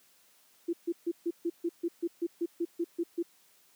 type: tone bursts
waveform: sine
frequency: 340.4 Hz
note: F4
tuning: 44 cents flat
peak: -27 dBFS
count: 14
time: 0.68-3.228 s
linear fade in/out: 10 ms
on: 52 ms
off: 140 ms
effects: white hiss -64 dBFS RMS until 3.75 s + high-pass 150 Hz 12 dB/octave